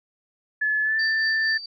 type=tone with pitch glide; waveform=sine; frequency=1719 to 1772.4 Hz; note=A6 to A6; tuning=-41 to +12 cents; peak=-20 dBFS; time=0.61-1.58 s; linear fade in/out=10 ms; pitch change=+53 cents; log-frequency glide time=0.83-0.98 s
type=tone with tremolo; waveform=sine; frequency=4636 Hz; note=D8; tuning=23 cents flat; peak=-26 dBFS; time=0.99-1.66 s; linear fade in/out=5 ms; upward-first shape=triangle; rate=4.4 Hz; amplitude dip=70%
effects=none